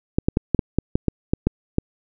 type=clicks; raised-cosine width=3 ms; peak=-4 dBFS; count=11; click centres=0.185 / 0.285 / 0.371 / 0.547 / 0.592 / 0.786 / 0.955 / 1.083 / 1.335 / 1.47 / 1.784 s; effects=none